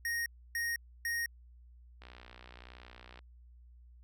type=tone bursts; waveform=square; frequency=1864.7 Hz; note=A#6; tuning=in tune; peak=-33 dBFS; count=3; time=0.05-1.26 s; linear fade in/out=2 ms; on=210 ms; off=290 ms
type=click train; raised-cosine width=0.3 ms; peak=-35 dBFS; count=73; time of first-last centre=2.02-3.191 s; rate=61.5 Hz
effects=added 60 Hz sine -54 dBFS peak until 4.03 s